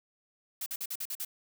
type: noise bursts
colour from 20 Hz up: blue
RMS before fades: -36 dBFS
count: 7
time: 0.61-1.25 s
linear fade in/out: 5 ms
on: 52 ms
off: 46 ms
effects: none